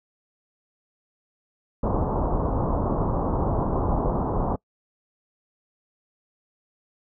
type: low-pass noise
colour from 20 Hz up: pink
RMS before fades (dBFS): -24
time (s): 1.83-4.56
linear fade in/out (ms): 5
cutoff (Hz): 1100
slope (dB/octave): 48
effects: noise-tail reverb RT60 0.1 s tail -24 dB re dry